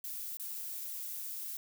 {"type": "noise with dropouts", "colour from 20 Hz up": "violet", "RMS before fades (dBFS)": -41, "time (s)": [0.04, 1.57], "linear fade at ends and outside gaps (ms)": 2, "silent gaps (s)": [0.371, 0.397], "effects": []}